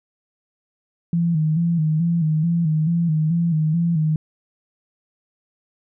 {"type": "tone with vibrato", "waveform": "sine", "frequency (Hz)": 162.4, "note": "E3", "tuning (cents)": -26, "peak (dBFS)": -16, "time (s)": [1.13, 4.16], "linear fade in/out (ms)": 2, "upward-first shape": "square", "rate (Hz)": 2.3, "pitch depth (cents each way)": 74, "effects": []}